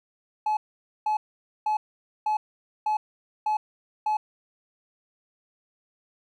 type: tone bursts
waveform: triangle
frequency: 855 Hz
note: A5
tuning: 50 cents flat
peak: -19 dBFS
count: 7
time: 0.46-4.17 s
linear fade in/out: 5 ms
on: 110 ms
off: 490 ms
effects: tanh soft clip ceiling -17 dBFS